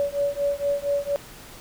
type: beating tone pair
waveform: sine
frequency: 567 / 571.3 Hz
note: C#5 / D5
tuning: +39 / -48 cents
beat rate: 4.3 Hz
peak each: -25 dBFS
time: 0-1.16 s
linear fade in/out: 0 ms
effects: pink hiss -44 dBFS RMS until 1.6 s